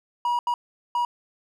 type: tone bursts at uneven times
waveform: triangle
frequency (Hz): 962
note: B5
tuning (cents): -46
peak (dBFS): -19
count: 3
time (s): 0.25-0.39 / 0.47-0.54 / 0.95-1.05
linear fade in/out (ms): 2
effects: none